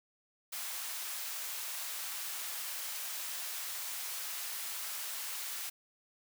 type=high-pass noise; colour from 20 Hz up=white; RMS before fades=-40 dBFS; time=0.52-5.7 s; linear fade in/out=10 ms; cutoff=830 Hz; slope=12 dB/octave; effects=none